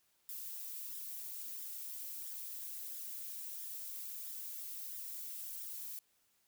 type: noise with flanger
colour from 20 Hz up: violet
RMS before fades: -45 dBFS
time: 0.29-5.99 s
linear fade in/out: 0 ms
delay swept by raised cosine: 0.56 to 3.66 ms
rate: 1.5 Hz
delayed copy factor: +0.5
effects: white hiss -75 dBFS RMS until 6.47 s